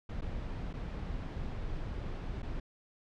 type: noise with dropouts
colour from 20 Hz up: brown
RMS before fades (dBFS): -38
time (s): 0.09-2.6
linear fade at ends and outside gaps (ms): 5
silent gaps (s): 0.21-0.219 / 0.731-0.737 / 2.421-2.428
effects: low-pass 4000 Hz 12 dB/octave